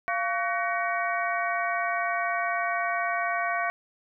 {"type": "harmonic tone with a mistuned harmonic", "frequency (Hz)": 376, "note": "F#4", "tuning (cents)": 28, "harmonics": [2, 3, 4, 5, 6], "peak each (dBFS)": [-29, -31, -32, -33, -34], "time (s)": [0.08, 3.7], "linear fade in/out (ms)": 0, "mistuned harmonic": 2, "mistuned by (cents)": -140, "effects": []}